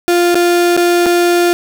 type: tone with dropouts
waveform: 35% pulse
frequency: 349.2 Hz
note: F4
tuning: in tune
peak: -7 dBFS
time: 0.08-1.53 s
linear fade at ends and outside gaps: 0 ms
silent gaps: 0.345-0.354 / 0.766-0.775 / 1.06-1.065 s
effects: none